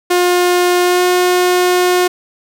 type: tone with pitch glide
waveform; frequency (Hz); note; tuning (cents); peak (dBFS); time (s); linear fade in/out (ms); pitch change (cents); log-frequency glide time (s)
sawtooth; 356.5 to 360; F4 to F#4; +36 to -47; -6; 0.1-2.08; 10; +17; 0.82-1.02
effects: none